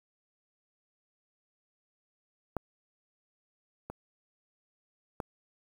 clicks, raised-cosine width 1 ms, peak -17 / -25 / -20 dBFS, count 3, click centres 2.567 / 3.9 / 5.202 s, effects 8-bit

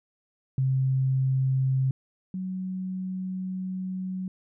sine tone pair in turn, 132.2 / 186.37 Hz, C3 / F#3, +18 / +13 cents, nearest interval tritone, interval 595 cents, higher second, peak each -21 / -29 dBFS, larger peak first, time 0.58-1.91 / 2.34-4.28 s, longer second, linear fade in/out 2 ms, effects none

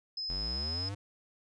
sine tone, 5100 Hz, D#8, 42 cents sharp, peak -34 dBFS, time 0.17-0.89 s, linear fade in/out 5 ms
square linear sweep, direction up, 40.52 to 103.4 Hz, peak -37 dBFS, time 0.29-0.95 s, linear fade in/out 10 ms
effects resampled to 22050 Hz

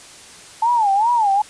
sine tone with vibrato, 870 Hz, A5, 20 cents flat, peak -13 dBFS, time 0.62-1.42 s, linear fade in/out 5 ms, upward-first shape sine, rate 2.5 Hz, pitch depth 190 cents each way, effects white hiss -41 dBFS RMS until 1.49 s + resampled to 22050 Hz

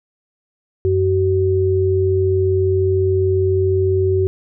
sine tone pair together, 93.29 / 378.9 Hz, F#2 / F#4, +15 / +41 cents, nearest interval 2 octaves, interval 2426 cents, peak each -17 / -15 dBFS, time 0.85-4.27 s, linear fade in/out 0 ms, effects none

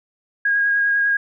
sine tone with vibrato, 1637 Hz, G#6, 25 cents flat, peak -15 dBFS, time 0.45-1.17 s, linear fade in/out 5 ms, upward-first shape sine, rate 10 Hz, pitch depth 14 cents each way, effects none

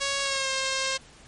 5% pulse tone with pitch glide, 554.4 to 532.1 Hz, C#5 to C5, 0 to +29 cents, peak -14 dBFS, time 0-0.98 s, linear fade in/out 20 ms, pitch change -71 cents, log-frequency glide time 0.22-0.49 s, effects pink hiss -51 dBFS RMS until 1.27 s + MP3 48 kbps

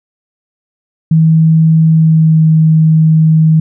sine tone with pitch glide, 160.5 to 158.56 Hz, E3 to D#3, -46 to +33 cents, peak -4 dBFS, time 1.11-3.6 s, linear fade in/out 5 ms, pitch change -21 cents, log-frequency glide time 1.89-2.44 s, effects none

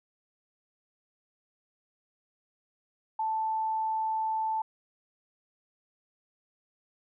sine tone, 880 Hz, A5, in tune, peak -27 dBFS, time 3.19-4.62 s, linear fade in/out 5 ms, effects none

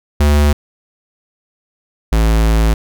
square tone pair in turn, 73.42 / 55 Hz, D2 / A1, 0 / 0 cents, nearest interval perfect fourth, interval 500 cents, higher first, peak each -9 / -10 dBFS, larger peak first, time 0.2-0.53 / 2.12-2.74 s, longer second, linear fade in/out 5 ms, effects none

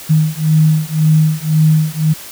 sine beating tone pair, 155.2 / 157.1 Hz, D#3 / D#3, -4 / +17 cents, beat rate 1.9 Hz, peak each -12 dBFS, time 0.09-2.14 s, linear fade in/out 20 ms, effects white hiss -32 dBFS RMS until 2.31 s

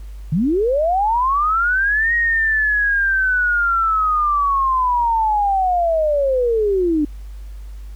sine linear two-way sweep, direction up then down, 138.59 to 1888 to 288.3 Hz, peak -14 dBFS, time 0.32-7.05 s, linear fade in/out 5 ms, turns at 2.14 s, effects added 50 Hz sine -30 dBFS peak until 7.95 s + pink hiss -53 dBFS RMS until 7.95 s

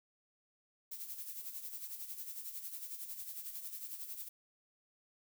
violet noise with tremolo, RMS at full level -43 dBFS, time 0.91-4.29 s, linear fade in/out 10 ms, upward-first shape sine, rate 11 Hz, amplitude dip 60%, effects none

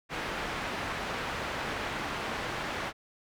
white low-pass noise, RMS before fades -35 dBFS, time 0.09-2.93 s, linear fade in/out 50 ms, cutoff 1900 Hz, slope 12 dB/octave, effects none

